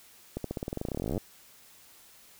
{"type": "accelerating click train", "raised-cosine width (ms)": 2, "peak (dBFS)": -19, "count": 27, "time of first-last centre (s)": [0.37, 1.178], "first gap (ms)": 73, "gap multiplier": 0.92, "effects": ["white hiss -56 dBFS RMS until 2.39 s"]}